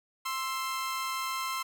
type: tone pair together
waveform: sawtooth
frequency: 1051 / 1324.2 Hz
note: C6 / E6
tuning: +7 / +7 cents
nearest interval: major third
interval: 400 cents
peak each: -29 / -33 dBFS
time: 0.25-1.63 s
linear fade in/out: 10 ms
effects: none